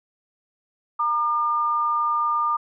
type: tone pair together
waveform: sine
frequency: 932.3 / 1204.3 Hz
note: A#5 / D6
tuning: 0 / +43 cents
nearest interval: major third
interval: 443 cents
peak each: -27 / -20 dBFS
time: 0.99-2.57 s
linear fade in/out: 10 ms
effects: none